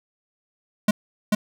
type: tone with echo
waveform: square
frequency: 210 Hz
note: G#3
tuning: 19 cents sharp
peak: -15 dBFS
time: 0.88-0.91 s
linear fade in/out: 5 ms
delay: 440 ms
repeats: 1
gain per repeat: -2 dB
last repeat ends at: 1.35 s
effects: none